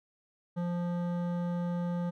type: tone with hard clipping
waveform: sine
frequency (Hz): 174.61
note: F3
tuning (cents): 0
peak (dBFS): -32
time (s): 0.56-2.11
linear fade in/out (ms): 20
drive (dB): 13
effects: none